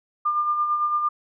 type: tone with tremolo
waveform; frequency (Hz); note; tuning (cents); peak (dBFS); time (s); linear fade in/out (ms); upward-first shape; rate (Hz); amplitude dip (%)
sine; 1200; D6; +37; -18; 0.25-1.09; 10; sine; 8.9; 45
effects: none